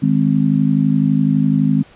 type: chord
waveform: sine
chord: Ab major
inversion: second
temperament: just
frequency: 155.74 / 207.7 / 259.6 Hz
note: Eb3 / Ab3 / C4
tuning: +2 / 0 / -13 cents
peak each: -16 dBFS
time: 0.02-1.83 s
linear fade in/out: 10 ms
effects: pink hiss -46 dBFS RMS until 1.95 s + resampled to 8000 Hz